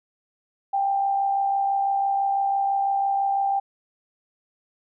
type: tone with amplitude modulation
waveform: sine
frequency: 790 Hz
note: G5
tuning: 13 cents sharp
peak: -18 dBFS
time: 0.73-3.6 s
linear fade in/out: 10 ms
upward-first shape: sine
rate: 66 Hz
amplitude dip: 40%
effects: none